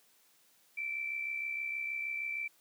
sine tone with amplitude modulation, 2334 Hz, D7, 11 cents flat, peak -32 dBFS, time 0.77-2.48 s, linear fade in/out 10 ms, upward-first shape sine, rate 66.4 Hz, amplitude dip 50%, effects white hiss -67 dBFS RMS until 2.6 s + high-pass 150 Hz 12 dB/octave

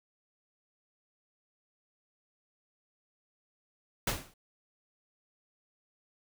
pink noise with exponential decay, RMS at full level -26 dBFS, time 4.07-4.34 s, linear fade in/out 5 ms, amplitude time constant 57 ms, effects none

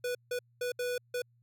square tone bursts at uneven times, 491.9 Hz, B4, 7 cents flat, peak -32 dBFS, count 5, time 0.04-0.15 / 0.31-0.39 / 0.61-0.72 / 0.79-0.98 / 1.14-1.22 s, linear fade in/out 5 ms, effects added 119 Hz sine -64 dBFS peak until 1.42 s

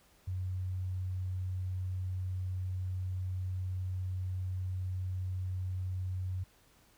sine tone, 92.5 Hz, F#2, in tune, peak -33 dBFS, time 0.27-6.44 s, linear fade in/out 10 ms, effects pink hiss -65 dBFS RMS until 6.97 s

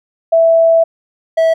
sine / triangle tone pair in turn, 659.3 / 651.7 Hz, E5 / E5, 0 / -20 cents, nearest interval unison, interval 20 cents, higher first, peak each -6 dBFS, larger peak neither, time 0.32-0.84 / 1.37-1.54 s, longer first, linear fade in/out 10 ms, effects none

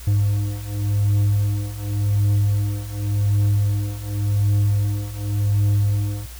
triangle beating tone pair, 101.7 / 102.59 Hz, G#2 / G#2, -36 / -21 cents, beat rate 0.89 Hz, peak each -20 / -17 dBFS, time 0.07-6.26 s, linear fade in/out 5 ms, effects added 60 Hz sine -35 dBFS peak until 6.39 s + white hiss -42 dBFS RMS until 6.39 s

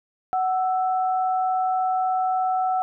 sine tone pair together, 746.1 / 1321 Hz, F#5 / E6, +14 / +3 cents, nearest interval minor seventh, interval 989 cents, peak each -20 / -31 dBFS, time 0.33-2.82 s, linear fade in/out 0 ms, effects none

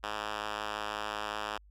5% pulse tone with band-pass filter, 105.5 Hz, G#2, 28 cents sharp, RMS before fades -37 dBFS, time 0.03-1.58 s, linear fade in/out 10 ms, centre 1900 Hz, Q 0.75, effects added 50 Hz sine -55 dBFS peak until 1.7 s

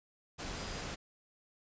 sine tone in noise, 4907 Hz, D#8, 25 cents flat, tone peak -52 dBFS, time 0.56-0.83 s, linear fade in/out 20 ms, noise pink, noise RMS -41 dBFS, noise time 0.38-0.96 s, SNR -14 dB, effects resampled to 16000 Hz

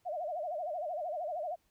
sine tone with vibrato, 658 Hz, E5, 3 cents flat, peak -34 dBFS, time 0.05-1.56 s, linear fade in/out 20 ms, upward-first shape sine, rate 13 Hz, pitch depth 190 cents each way, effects pink hiss -74 dBFS RMS until 1.7 s

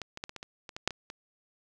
clicks, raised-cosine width 0.2 ms, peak -20 / -23 / -18 / -23 / -23 / -24 / -25 / -21 / -8 / -22 / -24 dBFS, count 11, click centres 0.017 / 0.174 / 0.239 / 0.294 / 0.363 / 0.429 / 0.692 / 0.765 / 0.876 / 0.907 / 1.101 s, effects none

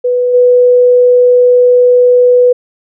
sine tone with level steps, 493.9 Hz, B4, in tune, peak -8 / -3 dBFS, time 0.04-2.53 s, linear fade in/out 10 ms, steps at 0.33 s, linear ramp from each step 20 ms, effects none

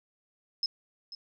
sine tone with echo, 5160 Hz, E8, 38 cents flat, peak -26 dBFS, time 0.63-0.66 s, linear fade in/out 2 ms, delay 490 ms, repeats 1, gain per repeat -14 dB, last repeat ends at 1.15 s, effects none

